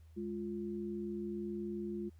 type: tone pair together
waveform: sine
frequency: 207.2 / 348.5 Hz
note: G#3 / F4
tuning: -4 / -4 cents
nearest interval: major sixth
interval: 900 cents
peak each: -40 / -40 dBFS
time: 0.16-2.1 s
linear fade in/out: 20 ms
effects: added 80 Hz sine -55 dBFS peak until 2.19 s + pink hiss -75 dBFS RMS until 2.19 s